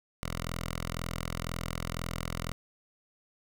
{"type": "tone with notch filter", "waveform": "5% pulse", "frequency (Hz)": 42, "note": "E1", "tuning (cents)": 33, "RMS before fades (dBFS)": -36, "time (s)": [0.23, 2.52], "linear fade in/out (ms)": 0, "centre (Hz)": 350, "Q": 0.66, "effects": []}